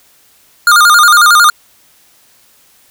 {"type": "tone with vibrato", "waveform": "square", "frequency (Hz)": 1314, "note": "E6", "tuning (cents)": -6, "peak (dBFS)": -4, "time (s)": [0.67, 1.5], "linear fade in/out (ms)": 2, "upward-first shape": "square", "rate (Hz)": 11, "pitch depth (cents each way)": 130, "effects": ["white hiss -48 dBFS RMS until 2.9 s"]}